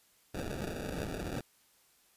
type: noise with sample-and-hold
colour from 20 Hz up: white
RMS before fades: -38 dBFS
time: 0.34-1.41 s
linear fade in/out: 5 ms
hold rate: 1050 Hz
effects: white hiss -67 dBFS RMS until 2.16 s + resampled to 32000 Hz